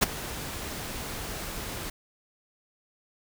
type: noise with ADSR envelope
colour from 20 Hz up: pink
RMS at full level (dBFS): -18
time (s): 0.01-1.9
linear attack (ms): 20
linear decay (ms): 15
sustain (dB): -18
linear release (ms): 4
effects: none